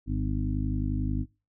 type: harmonic tone with a mistuned harmonic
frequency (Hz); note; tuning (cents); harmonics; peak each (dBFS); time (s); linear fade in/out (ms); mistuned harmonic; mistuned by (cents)
51.2; G#1; -24; 1 / 2 / 3 / 4 / 5 / 6; -29 / -31 / -36 / -41 / -33 / -38; 0.06-1.26; 50; 4; -32
effects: noise-tail reverb RT60 0.3 s tail -24 dB re dry